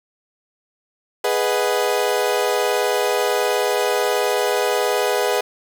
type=chord; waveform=35% pulse; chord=G# minor seventh; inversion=none; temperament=equal; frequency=415.3 / 493.9 / 622.3 / 740 Hz; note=G#4 / B4 / D#5 / F#5; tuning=0 / 0 / 0 / 0 cents; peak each=-20 / -20 / -23 / -24 dBFS; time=1.24-5.41 s; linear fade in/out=5 ms; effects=8-bit